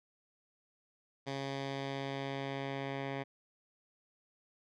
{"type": "tone with low-pass filter sweep", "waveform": "10% pulse", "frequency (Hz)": 137.2, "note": "C#3", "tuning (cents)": -17, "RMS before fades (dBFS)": -39, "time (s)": [1.26, 3.24], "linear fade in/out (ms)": 20, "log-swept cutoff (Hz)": [4600, 2500], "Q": 1.4, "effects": []}